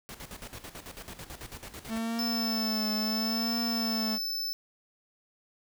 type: noise with tremolo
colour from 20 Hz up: pink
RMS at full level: -42 dBFS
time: 0.09-1.98 s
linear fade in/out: 0 ms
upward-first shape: square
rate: 9.1 Hz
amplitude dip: 70%
type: tone with vibrato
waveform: 45% pulse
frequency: 222.9 Hz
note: A3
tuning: 23 cents sharp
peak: -30 dBFS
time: 1.88-4.19 s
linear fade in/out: 50 ms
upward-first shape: triangle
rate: 0.72 Hz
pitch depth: 75 cents each way
type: tone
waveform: square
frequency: 5274 Hz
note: E8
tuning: in tune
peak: -31 dBFS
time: 2.19-4.53 s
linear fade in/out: 0 ms
effects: none